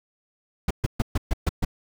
brown noise bursts, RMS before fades -21 dBFS, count 7, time 0.68-1.649 s, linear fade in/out 5 ms, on 27 ms, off 130 ms, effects none

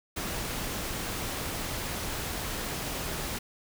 pink noise, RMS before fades -34 dBFS, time 0.16-3.39 s, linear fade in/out 10 ms, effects none

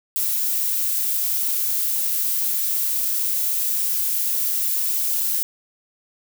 violet noise, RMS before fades -22 dBFS, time 0.16-5.43 s, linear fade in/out 0 ms, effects none

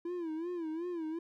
triangle tone with vibrato, 334.3 Hz, E4, 24 cents sharp, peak -33 dBFS, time 0.05-1.19 s, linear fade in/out 5 ms, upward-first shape sine, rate 2.7 Hz, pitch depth 120 cents each way, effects none

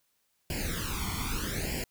pink noise with flanger, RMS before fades -33 dBFS, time 0.5-1.84 s, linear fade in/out 2 ms, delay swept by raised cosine 0.4 to 0.92 ms, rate 0.8 Hz, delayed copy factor +0.95, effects white hiss -74 dBFS RMS until 1.9 s

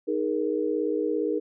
sine chord, D# suspended fourth, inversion none, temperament equal with one note detuned, 311.1 / 415.3 / 472.7 Hz, D#4 / G#4 / A#4, 0 / 0 / +24 cents, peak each -28 dBFS, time 0.07-1.4 s, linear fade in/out 20 ms, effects none

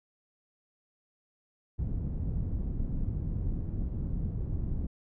pink low-pass noise, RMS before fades -32 dBFS, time 1.78-4.87 s, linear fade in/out 10 ms, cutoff 160 Hz, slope 12 dB/octave, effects none

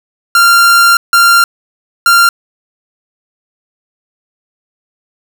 45% pulse tone bursts at uneven times, 1386 Hz, F6, 14 cents flat, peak -4 dBFS, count 3, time 0.35-0.97 / 1.13-1.44 / 2.06-2.29 s, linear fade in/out 2 ms, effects none

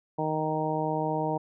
harmonic tone with a mistuned harmonic, 155.56 Hz, D#3, in tune, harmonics 1 / 2 / 3 / 4 / 5 / 6, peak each -33 / -33 / -33 / -33 / -33 / -33 dBFS, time 0.18-1.38 s, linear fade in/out 10 ms, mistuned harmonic 1, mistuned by +16 cents, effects none

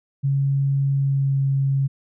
sine tone with pitch glide, 138.2 to 136.77 Hz, C#3 to C#3, -5 to -23 cents, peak -17 dBFS, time 0.23-1.88 s, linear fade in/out 20 ms, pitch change -18 cents, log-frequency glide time 0.92-1.42 s, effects none

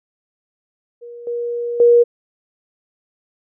sine tone with level steps, 475.9 Hz, A#4, 36 cents sharp, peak -32 / -20 / -7 dBFS, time 1.01-2.04 s, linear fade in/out 20 ms, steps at 1.27 / 1.8 s, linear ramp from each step 2 ms, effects none

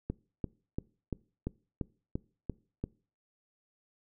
click train, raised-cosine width 3 ms, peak -20 dBFS, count 9, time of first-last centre 0.1-2.84 s, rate 2.92 Hz, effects noise-tail reverb RT60 0.4 s tail -23 dB re dry

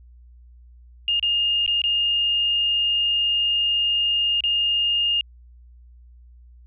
sine tone with dropouts, 2831 Hz, F7, 23 cents sharp, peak -18 dBFS, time 1.08-5.21 s, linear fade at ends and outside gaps 1 ms, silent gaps 1.196-1.227 / 1.663-1.677 / 1.818-1.839 / 4.406-4.438 s, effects added 60 Hz sine -45 dBFS peak until 6.66 s

